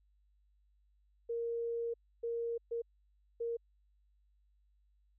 sine tone bursts at uneven times, 466.2 Hz, A#4, in tune, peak -34 dBFS, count 4, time 1.29-1.94 / 2.23-2.58 / 2.71-2.82 / 3.4-3.57 s, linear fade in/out 10 ms, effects added 50 Hz sine -68 dBFS peak until 5.18 s

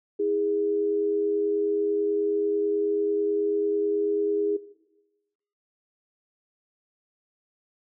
sine tone pair together, 321.7 / 410.9 Hz, E4 / G#4, -42 / -18 cents, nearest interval major third, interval 424 cents, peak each -31 / -23 dBFS, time 0.19-4.57 s, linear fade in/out 10 ms, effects noise-tail reverb RT60 1.0 s tail -17 dB re dry

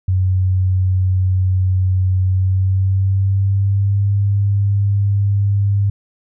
sine tone with pitch glide, 93.2 to 100.47 Hz, F#2 to G2, +13 to +43 cents, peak -12 dBFS, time 0.08-5.9 s, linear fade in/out 5 ms, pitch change +130 cents, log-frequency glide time 2.22-4.08 s, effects none

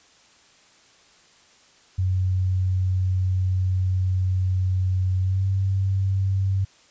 sine tone with pitch glide, 92.9 to 96.4 Hz, F#2 to G2, +7 to -28 cents, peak -19 dBFS, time 1.98-6.65 s, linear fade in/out 10 ms, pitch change +65 cents, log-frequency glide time 5.2-5.46 s, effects white hiss -55 dBFS RMS until 6.9 s + resampled to 16000 Hz

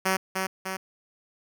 5% pulse tone with echo, 189.4 Hz, F#3, 41 cents sharp, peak -11 dBFS, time 0.05-0.17 s, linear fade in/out 10 ms, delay 300 ms, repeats 2, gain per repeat -4 dB, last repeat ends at 0.77 s, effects none

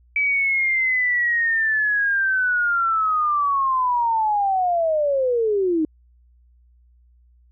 sine linear sweep, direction down, 2300 to 303.5 Hz, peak -17 dBFS, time 0.16-5.85 s, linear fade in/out 2 ms, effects added 60 Hz sine -52 dBFS peak until 7.51 s

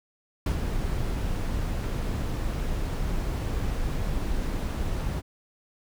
brown noise with ADSR envelope, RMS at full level -23 dBFS, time 0.46-5.22 s, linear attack 4 ms, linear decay 88 ms, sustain -5 dB, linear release 36 ms, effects none

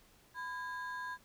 triangle ring-modulated tone, 1318.5 Hz, E6, in tune, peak -34 dBFS, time 0.34-1.18 s, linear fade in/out 50 ms, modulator 316 Hz, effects pink hiss -65 dBFS RMS until 1.24 s

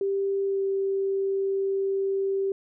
sine tone with pitch glide, 393.5 to 390.1 Hz, G4 to G4, +7 to -8 cents, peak -23 dBFS, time 0.01-2.52 s, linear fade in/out 2 ms, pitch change -15 cents, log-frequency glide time 0.45-0.62 s, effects none

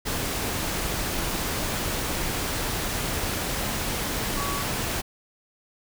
sine tone in noise, 1132 Hz, C#6, 36 cents sharp, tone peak -31 dBFS, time 4.36-4.63 s, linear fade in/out 20 ms, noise pink, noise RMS -28 dBFS, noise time 0.05-5.02 s, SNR -6 dB, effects none

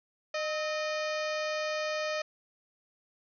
harmonic tone with a mistuned harmonic, 613 Hz, D#5, 26 cents flat, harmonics 1 / 2 / 3 / 4 / 5 / 6 / 7 / 8 / 9 / 10, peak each -32 / -39 / -39 / -40 / -46 / -49 / -46 / -46 / -51 / -49 dBFS, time 0.34-2.22 s, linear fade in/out 5 ms, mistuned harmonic 2, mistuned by +69 cents, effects none

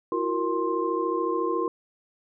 sine tone cluster, 333.4 / 367.3 / 466.2 / 1053 Hz, E4 / F#4 / A#4 / C6, +20 / -13 / 0 / +11 cents, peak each -29 dBFS, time 0.12-1.68 s, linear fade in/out 2 ms, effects none

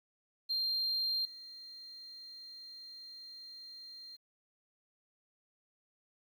sine tone with level steps, 4185 Hz, C8, in tune, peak -29 / -47 dBFS, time 0.49-4.17 s, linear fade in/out 20 ms, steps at 1.25 s, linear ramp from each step 2 ms, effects tanh soft clip ceiling -29 dBFS + 11-bit

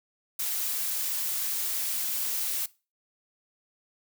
blue noise, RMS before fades -30 dBFS, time 0.39-2.66 s, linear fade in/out 5 ms, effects noise-tail reverb RT60 0.3 s tail -20 dB re dry

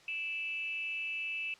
sine tone with frequency modulation, 2637 Hz, E7, in tune, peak -34 dBFS, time 0.08-1.54 s, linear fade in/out 2 ms, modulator 292 Hz, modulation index 0.45, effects white hiss -59 dBFS RMS until 1.59 s + low-pass 5000 Hz 12 dB/octave

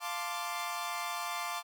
sawtooth chord, D minor seventh, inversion first, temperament equal, 698.5 / 880 / 1046.5 / 1174.7 Hz, F5 / A5 / C6 / D6, 0 / 0 / 0 / 0 cents, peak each -37 / -38 / -37 / -35 dBFS, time 0-1.63 s, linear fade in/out 50 ms, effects none

